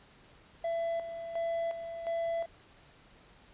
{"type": "tone with tremolo", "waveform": "triangle", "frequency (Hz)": 669, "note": "E5", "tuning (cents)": 25, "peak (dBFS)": -28, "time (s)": [0.64, 2.46], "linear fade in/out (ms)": 5, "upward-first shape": "square", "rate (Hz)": 1.4, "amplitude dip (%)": 60, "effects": ["pink hiss -59 dBFS RMS until 3.53 s", "resampled to 8000 Hz"]}